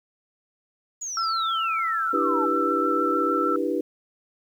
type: exponential sweep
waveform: sine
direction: down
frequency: 6970 to 830 Hz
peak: -29 dBFS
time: 1.01-2.46 s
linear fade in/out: 10 ms
type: tone with vibrato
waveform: sine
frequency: 1333 Hz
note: E6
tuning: 19 cents sharp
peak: -23 dBFS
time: 1.17-3.56 s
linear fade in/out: 2 ms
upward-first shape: sine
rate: 6.6 Hz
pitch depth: 14 cents each way
type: chord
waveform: sine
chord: E minor seventh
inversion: third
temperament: equal with one note detuned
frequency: 293.7 / 329.6 / 392 / 488.8 Hz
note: D4 / E4 / G4 / B4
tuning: 0 / 0 / 0 / -18 cents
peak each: -28 dBFS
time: 2.13-3.81 s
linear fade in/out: 5 ms
effects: 9-bit